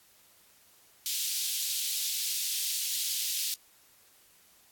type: high-pass noise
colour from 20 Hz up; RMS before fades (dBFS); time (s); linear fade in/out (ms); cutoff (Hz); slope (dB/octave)
pink; -32; 1.06-3.54; 0; 3300; 24
effects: white hiss -61 dBFS RMS until 4.71 s + AAC 64 kbps